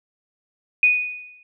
sine tone with exponential decay, 2478 Hz, D#7, 8 cents flat, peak -10 dBFS, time 0.83-1.43 s, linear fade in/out 2 ms, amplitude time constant 130 ms, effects none

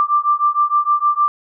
sine beating tone pair, 1178 / 1184.5 Hz, D6 / D6, +5 / +14 cents, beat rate 6.5 Hz, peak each -16 dBFS, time 0-1.28 s, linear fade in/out 0 ms, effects none

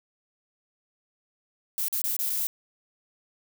violet noise with dropouts, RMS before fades -28 dBFS, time 1.78-2.47 s, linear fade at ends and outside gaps 0 ms, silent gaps 1.883-1.927 / 2.017-2.04 / 2.165-2.19 / 2.296-2.302 s, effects none

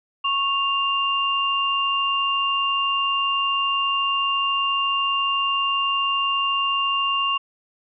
sine tone pair together, 1102.4 / 2794 Hz, C#6 / F7, -10 / 0 cents, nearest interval octave + major third, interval 1610 cents, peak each -22 dBFS, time 0.24-7.38 s, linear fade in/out 10 ms, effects none

